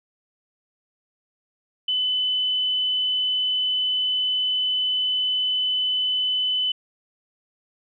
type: tone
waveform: sine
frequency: 3013 Hz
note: F#7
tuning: 31 cents sharp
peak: -20 dBFS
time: 1.88-6.72 s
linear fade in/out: 5 ms
effects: none